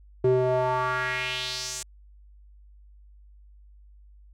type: tone with band-pass filter sweep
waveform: square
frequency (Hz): 127.3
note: C3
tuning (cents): -47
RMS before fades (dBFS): -26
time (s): 0.24-1.83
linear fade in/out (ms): 5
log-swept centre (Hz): 350 to 7800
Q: 2.8
effects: added 50 Hz sine -49 dBFS peak until 4.33 s